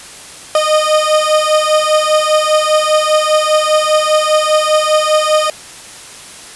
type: beating tone pair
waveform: 30% pulse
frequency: 613 / 618 Hz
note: D#5 / D#5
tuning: -26 / -12 cents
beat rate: 5 Hz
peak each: -10 dBFS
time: 0.55-5.5 s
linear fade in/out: 2 ms
effects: white hiss -33 dBFS RMS until 6.55 s + resampled to 24000 Hz